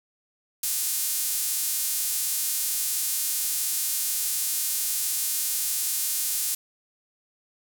sawtooth tone with high-pass filter, 306.2 Hz, D#4, 28 cents flat, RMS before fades -27 dBFS, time 0.63-6.55 s, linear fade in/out 5 ms, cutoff 8600 Hz, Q 0.82, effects 8-bit

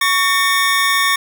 25% pulse tone pair together, 1117 / 1818 Hz, C#6 / A#6, +13 / -44 cents, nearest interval minor sixth, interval 843 cents, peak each -12 dBFS, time 0.01-1.16 s, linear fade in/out 5 ms, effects 7-bit

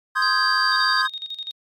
triangle chord, Ab major seventh, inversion first, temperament equal, 1046.5 / 1244.5 / 1568 / 1661.2 Hz, C6 / Eb6 / G6 / Ab6, 0 / 0 / 0 / 0 cents, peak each -22 dBFS, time 0.15-1.08 s, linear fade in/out 20 ms
sine tone, 4699 Hz, D8, in tune, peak -22 dBFS, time 0.22-1.02 s, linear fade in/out 2 ms
sine tone with tremolo, 3718 Hz, A#7, 5 cents flat, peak -27 dBFS, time 0.72-1.51 s, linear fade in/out 0 ms, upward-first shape square, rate 12 Hz, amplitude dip 75%
effects MP3 96 kbps

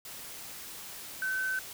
sine tone in noise, 1529 Hz, G6, 44 cents flat, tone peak -29 dBFS, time 1.22-1.59 s, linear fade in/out 2 ms, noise white, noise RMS -44 dBFS, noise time 0.05-1.73 s, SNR +12 dB, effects none

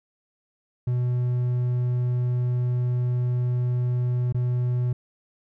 triangle tone with dropouts, 123.47 Hz, B2, in tune, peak -19 dBFS, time 0.87-4.93 s, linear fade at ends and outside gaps 5 ms, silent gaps 4.325-4.345 s, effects none

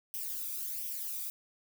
violet noise with flanger, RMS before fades -38 dBFS, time 0.14-1.3 s, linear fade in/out 0 ms, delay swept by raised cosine 0.35 to 0.85 ms, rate 1.4 Hz, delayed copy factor +0.6, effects none

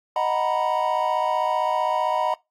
triangle chord, B major seventh, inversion first, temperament equal, 622.3 / 740 / 932.3 / 987.8 Hz, D#5 / F#5 / A#5 / B5, 0 / 0 / 0 / 0 cents, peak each -24 dBFS, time 0.16-2.34 s, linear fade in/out 2 ms, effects noise-tail reverb RT60 0.2 s tail -22 dB re dry + AAC 64 kbps

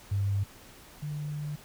sine tone pair in turn, 99.4 / 148.46 Hz, G2 / D3, +25 / +19 cents, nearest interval perfect fifth, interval 694 cents, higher second, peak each -25 / -32 dBFS, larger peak first, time 0.11-0.44 / 1.02-1.56 s, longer second, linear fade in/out 10 ms, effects pink hiss -52 dBFS RMS until 1.64 s

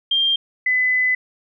sine tone pair in turn, 3190 / 2010 Hz, G7 / B6, +30 / +30 cents, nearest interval minor sixth, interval 800 cents, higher first, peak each -15 dBFS, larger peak neither, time 0.11-0.36 / 0.66-1.15 s, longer second, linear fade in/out 5 ms, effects none

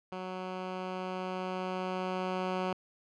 10% pulse tone with level ramp, 185 Hz, F#3, in tune, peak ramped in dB -29 to -22 dBFS, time 0.12-2.73 s, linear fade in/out 2 ms, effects low-pass 3000 Hz 12 dB/octave

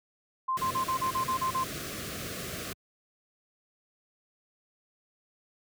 sine tone bursts, 1046 Hz, C6, 1 cent flat, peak -26 dBFS, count 9, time 0.48-1.641 s, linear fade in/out 10 ms, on 97 ms, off 36 ms
pink band-stop noise, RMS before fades -37 dBFS, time 0.57-2.73 s, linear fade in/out 2 ms, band 730 to 1100 Hz, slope 96 dB/octave
effects high-pass 80 Hz 12 dB/octave

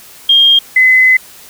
sine tone pair in turn, 3220 / 2031 Hz, G7 / B6, +46 / +48 cents, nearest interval minor sixth, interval 798 cents, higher first, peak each -4 / -4 dBFS, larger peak neither, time 0.29-0.59 / 0.76-1.17 s, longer second, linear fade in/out 5 ms, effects white hiss -37 dBFS RMS until 1.49 s

